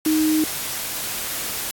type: tone in noise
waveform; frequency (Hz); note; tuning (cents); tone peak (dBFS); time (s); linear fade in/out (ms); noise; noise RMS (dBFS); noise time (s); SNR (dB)
sine; 311.1; D#4; 0; -16; 0.06-0.44; 2; white; -27; 0.05-1.71; +8
effects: AAC 64 kbps